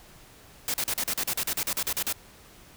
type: noise bursts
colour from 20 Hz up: white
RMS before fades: -28 dBFS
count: 15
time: 0.68-2.126 s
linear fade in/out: 2 ms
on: 60 ms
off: 39 ms
effects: pink hiss -52 dBFS RMS until 2.76 s